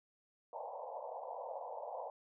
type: band-pass noise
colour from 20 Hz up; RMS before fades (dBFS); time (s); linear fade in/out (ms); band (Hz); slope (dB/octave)
pink; -45; 0.53-2.1; 2; 490 to 980; 96
effects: none